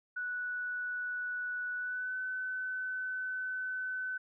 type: tone with pitch glide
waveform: sine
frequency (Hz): 1477 to 1512.4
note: F#6 to F#6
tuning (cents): -3 to +38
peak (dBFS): -34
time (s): 0.16-4.18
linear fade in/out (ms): 10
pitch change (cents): +41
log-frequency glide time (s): 1.76-2.16
effects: none